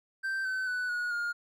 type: tone with pitch steps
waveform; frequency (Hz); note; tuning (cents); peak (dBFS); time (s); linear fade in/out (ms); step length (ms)
triangle; 1563 / 1525.5 / 1489 / 1453.3 / 1418.5; G6 / G6 / F#6 / F#6 / F6; -6 / -48 / +11 / -31 / +27; -28; 0.23-1.33; 20; 220
effects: none